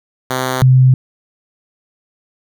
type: tone pair in turn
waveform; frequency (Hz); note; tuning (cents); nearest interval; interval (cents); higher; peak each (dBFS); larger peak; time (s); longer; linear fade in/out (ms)
5% pulse / sine; 129.2 / 129.2; C3 / C3; -21 / -21; unison; 0; neither; -5; neither; 0.3-0.62 / 0.62-0.94; neither; 2
effects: none